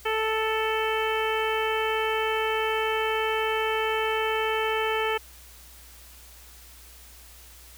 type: harmonic tone with a mistuned harmonic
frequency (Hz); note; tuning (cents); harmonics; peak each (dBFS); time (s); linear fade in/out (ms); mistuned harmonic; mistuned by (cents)
439.2; A4; -3; 1 / 2 / 3 / 4 / 5 / 6 / 7; -27 / -30 / -32 / -33 / -34 / -35 / -35; 0.05-5.18; 10; 5; +21
effects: added 60 Hz sine -50 dBFS peak until 7.77 s + white hiss -50 dBFS RMS until 7.77 s